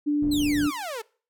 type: tone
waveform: sine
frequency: 293.6 Hz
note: D4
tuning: in tune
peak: -20 dBFS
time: 0.06-0.71 s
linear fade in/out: 20 ms
type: low-pass noise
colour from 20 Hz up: pink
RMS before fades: -35 dBFS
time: 0.22-0.67 s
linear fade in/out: 5 ms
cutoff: 300 Hz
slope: 12 dB/octave
type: exponential sweep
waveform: sawtooth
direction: down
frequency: 4258 to 419.7 Hz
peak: -27 dBFS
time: 0.31-1.02 s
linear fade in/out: 10 ms
effects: noise-tail reverb RT60 0.4 s tail -23 dB re dry